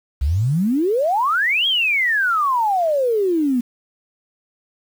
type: exponential two-way sweep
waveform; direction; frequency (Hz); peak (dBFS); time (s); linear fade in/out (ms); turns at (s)
sine; up then down; 63 to 3322 to 235; -15; 0.21-3.61; 10; 1.67
effects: 7-bit